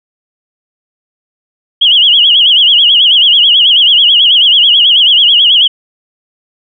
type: tone with vibrato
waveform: sine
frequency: 3090 Hz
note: G7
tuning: 26 cents flat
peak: -3 dBFS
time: 1.81-5.68 s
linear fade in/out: 10 ms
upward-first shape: sine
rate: 9.2 Hz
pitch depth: 150 cents each way
effects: none